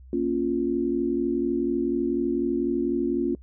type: chord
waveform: sine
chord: Bb minor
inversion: none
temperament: equal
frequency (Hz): 233.1 / 277.2 / 349.2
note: Bb3 / Db4 / F4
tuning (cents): 0 / 0 / 0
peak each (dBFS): -29 / -26 / -25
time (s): 0.13-3.35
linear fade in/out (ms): 2
effects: noise-tail reverb RT60 0.1 s tail -24 dB re dry + added 64 Hz sine -44 dBFS peak until 3.42 s